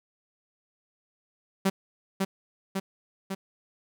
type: tone with echo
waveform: sawtooth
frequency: 192.9 Hz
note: G3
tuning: 28 cents flat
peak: -17 dBFS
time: 1.65-1.7 s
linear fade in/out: 10 ms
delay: 550 ms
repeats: 3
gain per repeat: -3 dB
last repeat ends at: 3.35 s
effects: none